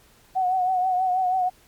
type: tone with vibrato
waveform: sine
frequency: 740 Hz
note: F#5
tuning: in tune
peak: -19 dBFS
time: 0.35-1.5 s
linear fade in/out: 20 ms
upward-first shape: triangle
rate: 6.2 Hz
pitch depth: 55 cents each way
effects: pink hiss -56 dBFS RMS until 1.67 s + MP3 96 kbps